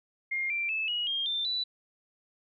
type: tone with pitch steps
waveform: sine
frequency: 2124 / 2357 / 2615 / 2901 / 3219 / 3572 / 3964 Hz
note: C7 / D7 / E7 / F#7 / G7 / A7 / B7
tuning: +25 / +6 / -15 / -35 / +45 / +25 / +6 cents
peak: -28 dBFS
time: 0.31-1.64 s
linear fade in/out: 10 ms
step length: 190 ms
effects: none